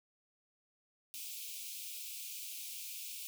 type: high-pass noise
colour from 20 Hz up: white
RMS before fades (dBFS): -45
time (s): 1.14-3.27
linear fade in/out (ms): 0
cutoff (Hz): 2300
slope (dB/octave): 96
effects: none

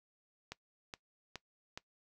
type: click train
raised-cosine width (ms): 0.2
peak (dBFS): -25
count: 4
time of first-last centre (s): 0.52-1.775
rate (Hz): 2.39
effects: noise-tail reverb RT60 0.1 s tail -20 dB re dry

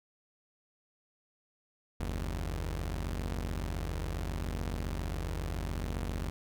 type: tone pair together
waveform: sawtooth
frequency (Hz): 47.25 / 79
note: F#1 / D#2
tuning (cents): +37 / +27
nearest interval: major sixth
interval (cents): 890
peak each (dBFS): -31 / -34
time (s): 2-6.3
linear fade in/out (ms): 0
effects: none

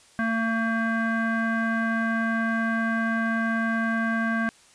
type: tone with low-pass filter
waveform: square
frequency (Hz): 226.3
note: A3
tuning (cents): +49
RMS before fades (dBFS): -25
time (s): 0.19-4.49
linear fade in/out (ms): 0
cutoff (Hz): 1600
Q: 5.2
effects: white hiss -55 dBFS RMS until 4.74 s + resampled to 22050 Hz

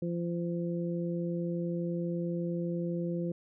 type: harmonic tone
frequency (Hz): 171.8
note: F3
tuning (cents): -28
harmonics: 1 / 2 / 3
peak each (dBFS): -32 / -36 / -39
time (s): 0.02-3.32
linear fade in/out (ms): 5
effects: none

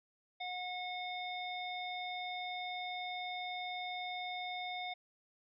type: harmonic tone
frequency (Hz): 726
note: F#5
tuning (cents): -33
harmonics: 1 / 3 / 5 / 7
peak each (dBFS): -41 / -44 / -45 / -60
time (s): 0.4-4.94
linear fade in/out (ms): 10
effects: none

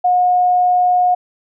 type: tone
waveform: sine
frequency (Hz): 722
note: F#5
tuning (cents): -43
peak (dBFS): -10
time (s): 0.04-1.15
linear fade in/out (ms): 10
effects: none

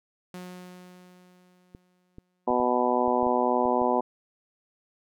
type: tone with exponential decay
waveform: sawtooth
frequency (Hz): 180.9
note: F#3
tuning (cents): -39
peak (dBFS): -33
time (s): 0.34-2.6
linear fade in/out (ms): 2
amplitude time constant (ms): 490
type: clicks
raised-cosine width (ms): 3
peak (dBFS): -30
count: 9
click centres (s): 1.749 / 2.184 / 2.504 / 2.601 / 3.079 / 3.229 / 3.267 / 3.655 / 3.817
type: harmonic tone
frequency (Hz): 123.8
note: B2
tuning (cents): +5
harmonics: 2 / 3 / 4 / 5 / 6 / 7 / 8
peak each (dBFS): -29 / -29 / -29 / -29 / -29 / -29 / -29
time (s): 2.47-4.01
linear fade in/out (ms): 10
effects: none

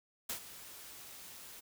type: noise with ADSR envelope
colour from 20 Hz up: white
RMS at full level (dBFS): -37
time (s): 0.29-1.61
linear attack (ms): 8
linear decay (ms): 93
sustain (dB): -14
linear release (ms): 20
effects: none

